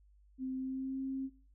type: tone with pitch glide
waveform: sine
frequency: 260.8 to 266.9 Hz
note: C4 to C4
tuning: -5 to +35 cents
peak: -35 dBFS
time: 0.38-1.3 s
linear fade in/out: 50 ms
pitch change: +40 cents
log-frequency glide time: 0.56-1 s
effects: noise-tail reverb RT60 0.4 s tail -18 dB re dry + added 50 Hz sine -61 dBFS peak until 1.54 s